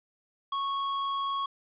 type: tone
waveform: square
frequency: 1104 Hz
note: C#6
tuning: 7 cents flat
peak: -29 dBFS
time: 0.52-1.46 s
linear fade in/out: 5 ms
effects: resampled to 8000 Hz + 10-bit